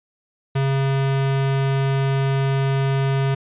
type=tone; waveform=square; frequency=136.1 Hz; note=C#3; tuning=31 cents flat; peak=-18 dBFS; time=0.55-3.35 s; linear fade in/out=10 ms; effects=resampled to 8000 Hz